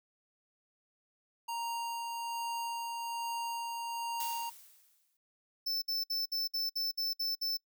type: tone with tremolo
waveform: square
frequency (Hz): 932.3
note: A#5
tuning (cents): 0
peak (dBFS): -35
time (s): 1.48-4.5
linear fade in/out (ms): 10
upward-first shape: sine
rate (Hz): 1.2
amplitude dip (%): 25
type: noise with exponential decay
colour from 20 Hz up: blue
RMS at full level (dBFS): -39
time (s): 4.2-5.17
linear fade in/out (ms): 2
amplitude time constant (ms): 210
type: tone bursts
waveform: square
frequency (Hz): 5290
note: E8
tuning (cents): +5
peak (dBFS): -32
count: 9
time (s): 5.66-7.572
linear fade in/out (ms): 10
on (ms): 160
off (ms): 59
effects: noise-tail reverb RT60 0.1 s tail -23 dB re dry